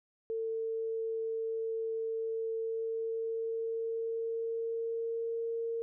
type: tone with pitch glide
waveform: sine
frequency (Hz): 449.3 to 459.5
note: A4 to A#4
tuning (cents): +36 to -25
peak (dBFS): -32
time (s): 0.3-5.82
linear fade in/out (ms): 0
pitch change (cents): +39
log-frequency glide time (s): 2.34-5.41
effects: none